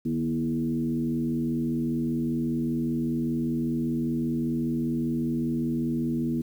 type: tone with frequency modulation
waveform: sine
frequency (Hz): 240.7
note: B3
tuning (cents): -44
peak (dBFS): -24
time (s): 0.05-6.42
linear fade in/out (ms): 10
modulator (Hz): 85.1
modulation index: 1
effects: 9-bit